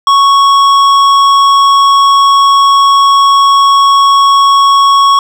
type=tone with hard clipping; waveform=triangle; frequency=1108.7 Hz; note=C#6; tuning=in tune; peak=-5 dBFS; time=0.07-5.19 s; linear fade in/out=2 ms; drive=14 dB; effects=none